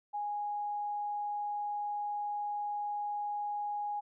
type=tone; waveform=sine; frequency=827 Hz; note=G#5; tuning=8 cents flat; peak=-33 dBFS; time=0.13-4.01 s; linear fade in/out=20 ms; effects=none